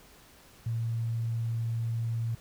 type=tone; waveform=sine; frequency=115 Hz; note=A#2; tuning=23 cents flat; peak=-28 dBFS; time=0.66-2.35 s; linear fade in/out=5 ms; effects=pink hiss -56 dBFS RMS until 2.4 s